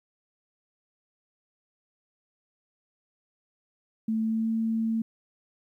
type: tone with pitch glide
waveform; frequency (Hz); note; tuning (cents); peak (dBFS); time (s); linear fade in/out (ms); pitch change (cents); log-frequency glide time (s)
sine; 221.4 to 224.5; A3 to A3; +11 to +35; -24; 4.08-5.02; 5; +24; 4.22-4.51
effects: 11-bit